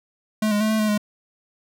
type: tone with pitch steps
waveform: square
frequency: 215.4 / 207.2 / 216.4 / 218.5 / 214.2 / 209 Hz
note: A3 / G#3 / A3 / A3 / A3 / G#3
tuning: -37 / -4 / -29 / -12 / -46 / +11 cents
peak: -19 dBFS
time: 0.42-0.978 s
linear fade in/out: 5 ms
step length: 93 ms
effects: none

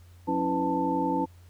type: tone cluster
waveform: sine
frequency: 181.4 / 275.3 / 326.9 / 499.6 / 886 Hz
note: F#3 / C#4 / E4 / B4 / A5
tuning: -34 / -12 / -14 / +20 / +12 cents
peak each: -34 / -29 / -31 / -33 / -28 dBFS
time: 0.27-1.26 s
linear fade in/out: 20 ms
effects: added 88 Hz sine -49 dBFS peak until 1.49 s + pink hiss -62 dBFS RMS until 1.49 s

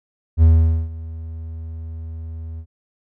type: tone with ADSR envelope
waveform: triangle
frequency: 81 Hz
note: E2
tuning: 30 cents flat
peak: -5 dBFS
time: 0.37-2.66 s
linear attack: 55 ms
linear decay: 460 ms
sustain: -21 dB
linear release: 70 ms
effects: none

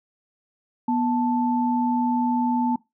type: tone pair together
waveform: sine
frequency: 243.7 / 880 Hz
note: B3 / A5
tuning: -23 / 0 cents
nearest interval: octave + minor seventh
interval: 2223 cents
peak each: -21 / -24 dBFS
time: 0.88-2.76 s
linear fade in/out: 5 ms
effects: noise-tail reverb RT60 0.2 s tail -21 dB re dry

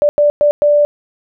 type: tone bursts at uneven times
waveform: sine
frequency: 587.3 Hz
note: D5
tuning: in tune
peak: -7 dBFS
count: 4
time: 0.02-0.09 / 0.18-0.3 / 0.41-0.51 / 0.62-0.85 s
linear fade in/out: 0 ms
effects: none

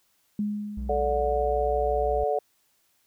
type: tone with exponential decay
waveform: sine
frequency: 208.1 Hz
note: G#3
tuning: 4 cents sharp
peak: -23 dBFS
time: 0.39-1.73 s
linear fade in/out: 2 ms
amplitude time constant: 290 ms
type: tone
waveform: triangle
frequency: 61.3 Hz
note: B1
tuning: 12 cents flat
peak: -28 dBFS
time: 0.77-2.24 s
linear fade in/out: 5 ms
type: harmonic tone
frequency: 145.7 Hz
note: D3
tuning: 13 cents flat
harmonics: 3 / 4 / 5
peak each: -27 / -27 / -27 dBFS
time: 0.89-2.39 s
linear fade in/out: 5 ms
effects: white hiss -68 dBFS RMS until 3.06 s

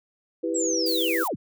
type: chord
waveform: sine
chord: E minor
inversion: none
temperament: just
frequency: 329.6 / 395.6 / 494.4 Hz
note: E4 / G4 / B4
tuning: 0 / +16 / +2 cents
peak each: -27 / -31 / -28 dBFS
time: 0.43-1.24 s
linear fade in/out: 10 ms
type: linear sweep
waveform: sine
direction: down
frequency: 7902 to 54.8 Hz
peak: -25 dBFS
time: 0.54-1.36 s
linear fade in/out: 20 ms
type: noise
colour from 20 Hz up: violet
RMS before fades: -32 dBFS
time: 0.86-1.28 s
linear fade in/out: 5 ms
effects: none

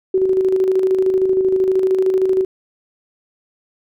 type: tone with tremolo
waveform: sine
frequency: 377.4 Hz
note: F#4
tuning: 34 cents sharp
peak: -11 dBFS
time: 0.14-2.45 s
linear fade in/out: 5 ms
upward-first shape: square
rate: 13 Hz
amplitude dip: 40%
effects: none

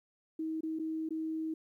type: tone with dropouts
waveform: sine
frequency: 318.3 Hz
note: D#4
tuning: 39 cents sharp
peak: -33 dBFS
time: 0.39-1.54 s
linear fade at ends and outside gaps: 5 ms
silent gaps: 0.608-0.632 / 0.789-0.795 / 1.09-1.106 s
effects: 12-bit

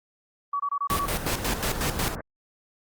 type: tone bursts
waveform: sine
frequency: 1135 Hz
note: C#6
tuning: 41 cents sharp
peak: -24 dBFS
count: 6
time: 0.53-1.057 s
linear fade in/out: 5 ms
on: 67 ms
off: 25 ms
type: noise with tremolo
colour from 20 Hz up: pink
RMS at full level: -26 dBFS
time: 0.9-2.15 s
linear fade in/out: 0 ms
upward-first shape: square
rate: 5.5 Hz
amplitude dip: 70%
type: low-pass noise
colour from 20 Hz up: pink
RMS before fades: -34 dBFS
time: 1-2.21 s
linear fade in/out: 2 ms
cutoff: 1800 Hz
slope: 48 dB/octave
effects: Opus 32 kbps

